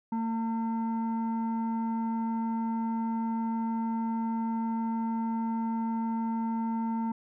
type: tone pair together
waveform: sine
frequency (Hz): 226.6 / 906.4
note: A#3 / A#5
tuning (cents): -49 / -49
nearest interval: 2 octaves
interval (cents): 2400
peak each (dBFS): -27 / -33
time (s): 0.12-7.12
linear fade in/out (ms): 5
effects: tanh soft clip ceiling -24 dBFS